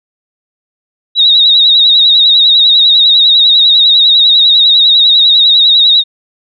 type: tone with vibrato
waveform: sine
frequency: 3800 Hz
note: A#7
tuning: 33 cents sharp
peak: -3 dBFS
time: 1.15-6.04 s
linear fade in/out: 50 ms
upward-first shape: sine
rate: 10 Hz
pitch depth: 63 cents each way
effects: none